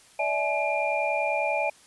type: tone cluster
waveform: sine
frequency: 580 / 650 / 848 / 2397 Hz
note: D5 / E5 / G#5 / D7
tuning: -22 / -24 / +36 / +35 cents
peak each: -29 dBFS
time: 0.19-1.7 s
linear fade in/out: 5 ms
effects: white hiss -55 dBFS RMS until 1.86 s + resampled to 24000 Hz

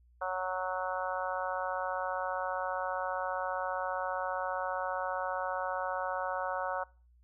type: harmonic tone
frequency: 185 Hz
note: F#3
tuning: in tune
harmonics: 3 / 4 / 5 / 6 / 7 / 8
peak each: -37 / -38 / -39 / -40 / -40 / -41 dBFS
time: 0.21-6.84 s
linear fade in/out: 10 ms
effects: noise-tail reverb RT60 0.4 s tail -24 dB re dry + added 60 Hz sine -60 dBFS peak until 7.23 s

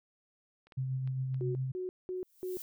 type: clicks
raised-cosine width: 0.3 ms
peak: -45 / -36 / -39 / -41 dBFS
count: 4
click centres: 0.67 / 0.722 / 1.075 / 1.344 s
type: tone with tremolo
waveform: sine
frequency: 130.9 Hz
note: C3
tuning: 1 cent sharp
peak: -30 dBFS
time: 0.77-1.72 s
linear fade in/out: 10 ms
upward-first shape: sine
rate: 7.4 Hz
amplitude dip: 30%
type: tone bursts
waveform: sine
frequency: 367.9 Hz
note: F#4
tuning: 10 cents flat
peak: -34 dBFS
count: 4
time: 1.41-2.57 s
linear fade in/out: 0 ms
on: 140 ms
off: 200 ms
type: noise with exponential growth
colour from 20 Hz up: violet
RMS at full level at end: -42 dBFS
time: 2.16-2.62 s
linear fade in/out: 1 ms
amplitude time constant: 99 ms
effects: none

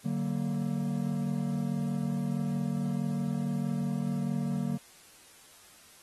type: chord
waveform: triangle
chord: D augmented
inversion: none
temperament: equal with one note detuned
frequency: 146.83 / 188.45 / 233.1 Hz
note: D3 / F#3 / A#3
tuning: 0 / +32 / 0 cents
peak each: -31 dBFS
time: 0.04-4.78 s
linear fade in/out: 20 ms
effects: white hiss -56 dBFS RMS until 6.02 s + AAC 32 kbps

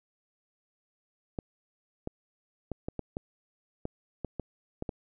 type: clicks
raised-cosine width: 2 ms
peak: -20 dBFS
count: 11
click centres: 1.388 / 2.074 / 2.717 / 2.885 / 2.993 / 3.169 / 3.854 / 4.247 / 4.397 / 4.824 / 4.892 s
effects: none

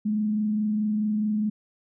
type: tone with frequency modulation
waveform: sine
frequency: 212.4 Hz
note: G#3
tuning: 39 cents sharp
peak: -22 dBFS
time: 0.05-1.5 s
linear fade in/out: 10 ms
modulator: 24.7 Hz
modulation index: 0.24
effects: none

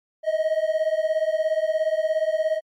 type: beating tone pair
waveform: triangle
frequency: 622.3 / 639.3 Hz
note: D#5 / D#5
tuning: 0 / +47 cents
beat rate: 17 Hz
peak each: -21 dBFS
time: 0.23-2.61 s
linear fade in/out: 50 ms
effects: MP3 64 kbps

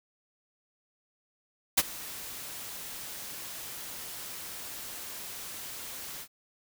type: noise with ADSR envelope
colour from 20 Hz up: white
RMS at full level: -20 dBFS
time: 1.77-6.28 s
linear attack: 12 ms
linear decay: 37 ms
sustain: -21 dB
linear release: 73 ms
effects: none

